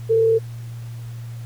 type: tone with frequency modulation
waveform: sine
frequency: 450 Hz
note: A4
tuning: 39 cents sharp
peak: -13 dBFS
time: 0.09-0.39 s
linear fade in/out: 20 ms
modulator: 37.4 Hz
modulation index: 0.23
effects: added 117 Hz sine -30 dBFS peak until 1.45 s + pink hiss -49 dBFS RMS until 1.45 s